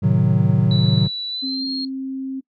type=chord; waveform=triangle; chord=A diminished seventh; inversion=none; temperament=equal with one note detuned; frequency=110 / 130.81 / 153.78 / 185 Hz; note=A2 / C3 / Eb3 / Gb3; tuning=0 / 0 / -20 / 0 cents; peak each=-17 dBFS; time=0.02-1.08 s; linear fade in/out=20 ms
type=tone with pitch glide; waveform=sine; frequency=3945 to 4253 Hz; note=B7 to C8; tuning=-3 to +27 cents; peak=-24 dBFS; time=0.71-1.85 s; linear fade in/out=2 ms; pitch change=+130 cents; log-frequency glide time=1.29-1.71 s
type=tone; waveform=sine; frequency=265.9 Hz; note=C4; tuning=28 cents sharp; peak=-24 dBFS; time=1.42-2.41 s; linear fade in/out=20 ms
effects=noise-tail reverb RT60 0.1 s tail -22 dB re dry